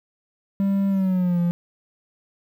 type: tone with pitch glide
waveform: triangle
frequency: 196.8 to 173.32 Hz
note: G3 to F3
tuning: +7 to -13 cents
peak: -16 dBFS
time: 0.6-1.51 s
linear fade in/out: 0 ms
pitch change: -220 cents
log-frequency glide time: 0.89-1.39 s
effects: 9-bit